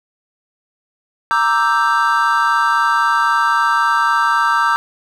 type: chord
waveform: triangle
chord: E half-diminished seventh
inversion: second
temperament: equal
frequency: 932.3 / 1174.7 / 1318.5 / 1568 Hz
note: Bb5 / D6 / E6 / G6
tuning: 0 / 0 / 0 / 0 cents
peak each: -16 dBFS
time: 1.31-4.76 s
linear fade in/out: 0 ms
effects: none